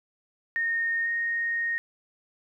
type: tone pair in turn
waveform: sine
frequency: 1842 / 1858 Hz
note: A#6 / A#6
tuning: -21 / -6 cents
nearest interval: unison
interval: 15 cents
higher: second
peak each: -24 / -25 dBFS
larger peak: first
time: 0.56-1.06 / 1.06-1.78 s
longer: second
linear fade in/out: 0 ms
effects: 11-bit